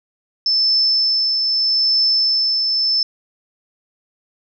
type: tone with tremolo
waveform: sine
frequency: 5274 Hz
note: E8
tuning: in tune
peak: -12 dBFS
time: 0.46-3.03 s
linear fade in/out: 2 ms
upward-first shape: triangle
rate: 0.8 Hz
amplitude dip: 35%
effects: none